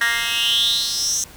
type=tone with high-pass filter sweep; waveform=10% pulse; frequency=233.1 Hz; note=A#3; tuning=in tune; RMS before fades=-20 dBFS; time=0.01-1.24 s; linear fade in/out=2 ms; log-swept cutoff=1800 to 6600 Hz; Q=7.4; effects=pink hiss -43 dBFS RMS until 1.36 s